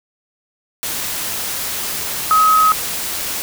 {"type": "tone in noise", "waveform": "sine", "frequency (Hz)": 1271, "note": "D#6", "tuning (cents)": 36, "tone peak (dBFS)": -9, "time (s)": [2.31, 2.72], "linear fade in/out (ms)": 0, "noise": "white", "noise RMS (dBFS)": -23, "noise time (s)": [0.83, 3.42], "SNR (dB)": 11, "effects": []}